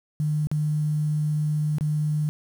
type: tone with dropouts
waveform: sine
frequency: 151.3 Hz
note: D#3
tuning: 48 cents flat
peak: -21 dBFS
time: 0.2-2.29 s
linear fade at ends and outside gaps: 0 ms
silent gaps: 0.471-0.515 / 1.784-1.809 s
effects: 8-bit